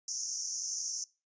pink band-pass noise, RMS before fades -37 dBFS, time 0.08-1.04 s, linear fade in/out 2 ms, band 5500 to 6700 Hz, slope 96 dB/octave, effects noise-tail reverb RT60 0.3 s tail -22 dB re dry + resampled to 16000 Hz

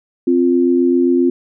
sine tone pair together, 261.6 / 349.2 Hz, C4 / F4, 0 / 0 cents, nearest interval perfect fourth, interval 500 cents, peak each -13 dBFS, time 0.27-1.3 s, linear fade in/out 5 ms, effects none

